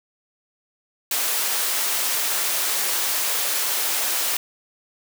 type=high-pass noise; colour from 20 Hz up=white; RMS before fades=-23 dBFS; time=1.11-4.37 s; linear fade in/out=2 ms; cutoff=440 Hz; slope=12 dB/octave; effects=none

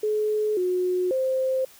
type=tone with pitch steps; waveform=sine; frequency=426.3 / 363.7 / 523 Hz; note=G#4 / F#4 / C5; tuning=+45 / -30 / -1 cents; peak=-21 dBFS; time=0.03-1.65 s; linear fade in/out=5 ms; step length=540 ms; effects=white hiss -51 dBFS RMS until 1.79 s

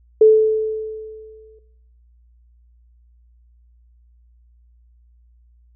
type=tone with exponential decay; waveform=sine; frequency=436 Hz; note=A4; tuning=16 cents flat; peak=-5 dBFS; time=0.21-1.59 s; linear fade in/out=5 ms; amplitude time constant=300 ms; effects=noise-tail reverb RT60 0.8 s tail -17 dB re dry + added 59 Hz sine -50 dBFS peak until 5.75 s

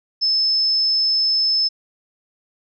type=tone; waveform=sine; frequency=5240 Hz; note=E8; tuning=11 cents flat; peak=-15 dBFS; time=0.21-1.69 s; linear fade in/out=20 ms; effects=none

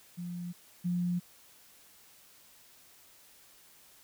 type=tone pair in turn; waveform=sine; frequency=175.4 / 176.62 Hz; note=F3 / F3; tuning=+8 / +20 cents; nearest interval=unison; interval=12 cents; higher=second; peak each=-36 / -28 dBFS; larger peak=second; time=0.17-0.53 / 0.84-1.2 s; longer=neither; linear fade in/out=20 ms; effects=white hiss -59 dBFS RMS until 4.03 s

